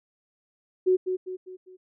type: tone with echo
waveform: sine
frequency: 370 Hz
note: F#4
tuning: in tune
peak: -17 dBFS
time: 0.86-0.97 s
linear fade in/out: 20 ms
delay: 200 ms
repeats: 4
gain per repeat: -7 dB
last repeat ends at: 1.77 s
effects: none